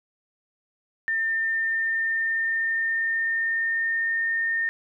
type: tone with pitch glide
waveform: sine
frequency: 1803 to 1825 Hz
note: A6 to A#6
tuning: +42 to -37 cents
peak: -22 dBFS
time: 1.08-4.69 s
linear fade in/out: 0 ms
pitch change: +21 cents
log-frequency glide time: 1.28-4.16 s
effects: none